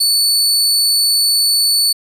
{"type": "tone", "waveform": "sawtooth", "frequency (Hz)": 4472, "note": "C#8", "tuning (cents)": 14, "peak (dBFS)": -8, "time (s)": [0, 1.93], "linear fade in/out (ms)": 10, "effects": ["resampled to 32000 Hz"]}